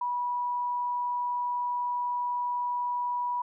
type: tone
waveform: sine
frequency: 976 Hz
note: B5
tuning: 21 cents flat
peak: -27 dBFS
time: 0.01-3.42 s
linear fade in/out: 5 ms
effects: none